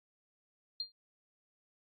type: tone with exponential decay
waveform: sine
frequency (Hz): 4200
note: C8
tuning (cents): +6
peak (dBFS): -31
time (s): 0.8-0.92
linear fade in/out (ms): 2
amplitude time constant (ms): 26
effects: AAC 32 kbps